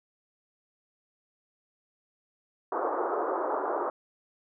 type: band-pass noise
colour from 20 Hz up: pink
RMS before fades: -30 dBFS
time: 2.72-3.9 s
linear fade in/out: 2 ms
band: 340 to 1300 Hz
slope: 48 dB/octave
effects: none